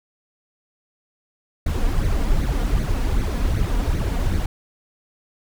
brown noise with flanger, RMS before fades -20 dBFS, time 1.66-4.46 s, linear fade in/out 5 ms, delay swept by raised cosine 0.47 to 4.27 ms, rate 2.6 Hz, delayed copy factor +0.65, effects none

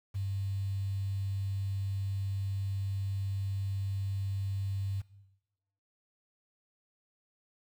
sine tone with quantisation, 98 Hz, G2, in tune, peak -31 dBFS, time 0.14-5.02 s, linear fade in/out 20 ms, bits 9, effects noise-tail reverb RT60 1.0 s tail -19 dB re dry

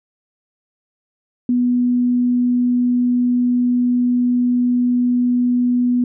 sine tone, 245.7 Hz, B3, 9 cents flat, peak -13 dBFS, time 1.49-6.04 s, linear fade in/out 2 ms, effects none

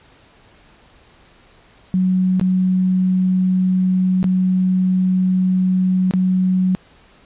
sine tone with dropouts, 185.2 Hz, F#3, 2 cents sharp, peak -13 dBFS, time 1.94-6.75 s, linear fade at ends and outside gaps 0 ms, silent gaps 2.397-2.412 / 4.229-4.242 / 6.11-6.137 s, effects pink hiss -50 dBFS RMS until 7.25 s + resampled to 8000 Hz

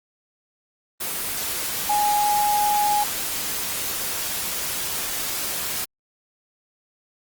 sine tone in noise, 830.6 Hz, G#5, in tune, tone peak -18 dBFS, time 1.89-3.04 s, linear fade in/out 10 ms, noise white, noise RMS -27 dBFS, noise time 1-5.85 s, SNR +6 dB, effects Opus 24 kbps

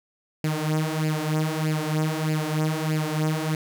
sawtooth tone with flanger, 155.56 Hz, D#3, in tune, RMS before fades -25 dBFS, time 0.44-3.55 s, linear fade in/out 2 ms, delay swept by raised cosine 0.41 to 6.31 ms, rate 1.6 Hz, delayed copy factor +0.7, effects none

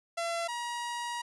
sawtooth tone pair in turn, 677 / 953.8 Hz, E5 / A#5, +46 / +39 cents, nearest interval tritone, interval 593 cents, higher second, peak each -27 / -30 dBFS, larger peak first, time 0.17-0.48 / 0.48-1.22 s, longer second, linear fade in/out 10 ms, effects resampled to 24000 Hz

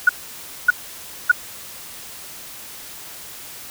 sine tone bursts, 1463 Hz, F#6, 20 cents flat, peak -7 dBFS, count 3, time 0.07-1.316 s, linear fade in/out 5 ms, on 22 ms, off 590 ms, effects white hiss -37 dBFS RMS until 3.7 s

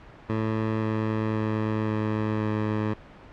15% pulse tone with pitch steps, 110 / 109.3 / 108.61 / 107.92 / 107.24 Hz, A2 / A2 / A2 / A2 / A2, 0 / -11 / -22 / -33 / -44 cents, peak -18 dBFS, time 0.29-2.94 s, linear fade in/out 10 ms, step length 530 ms, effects pink hiss -47 dBFS RMS until 3.32 s + low-pass 2000 Hz 12 dB/octave

